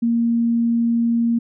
sine tone, 233.1 Hz, A#3, in tune, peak -15 dBFS, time 0.02-1.39 s, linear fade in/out 10 ms, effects none

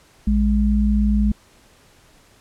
sine tone pair together, 58.28 / 207.7 Hz, A#1 / G#3, 0 / 0 cents, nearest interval octave + minor seventh, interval 2200 cents, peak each -17 dBFS, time 0.27-1.32 s, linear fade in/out 5 ms, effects pink hiss -53 dBFS RMS until 2.4 s + low-pass 11000 Hz 12 dB/octave

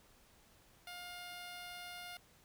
10% pulse tone, 709 Hz, F5, 26 cents sharp, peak -38 dBFS, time 0.87-2.17 s, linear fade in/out 2 ms, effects pink hiss -66 dBFS RMS until 2.44 s

